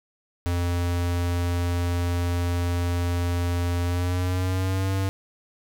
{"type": "tone with pitch glide", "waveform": "square", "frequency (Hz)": [87.31, 96.32], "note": ["F2", "G2"], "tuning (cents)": [0, -30], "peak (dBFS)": -23, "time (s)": [0.46, 5.09], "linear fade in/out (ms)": 0, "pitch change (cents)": 170, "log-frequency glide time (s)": [3.84, 4.92], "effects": []}